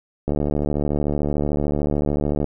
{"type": "click train", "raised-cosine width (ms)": 2, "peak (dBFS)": -9, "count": 160, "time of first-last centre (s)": [0.28, 2.443], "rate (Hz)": 73.5, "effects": []}